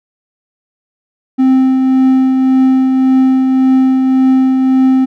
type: tone with tremolo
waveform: triangle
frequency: 261.6 Hz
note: C4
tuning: in tune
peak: -3 dBFS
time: 1.38-5.06 s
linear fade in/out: 20 ms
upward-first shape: triangle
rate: 1.8 Hz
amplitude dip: 35%
effects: none